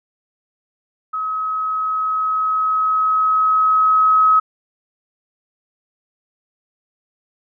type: tone with level ramp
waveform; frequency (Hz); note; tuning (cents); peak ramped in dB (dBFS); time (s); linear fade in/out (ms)
sine; 1277; D#6; +45; -20 to -9; 1.13-4.4; 10
effects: none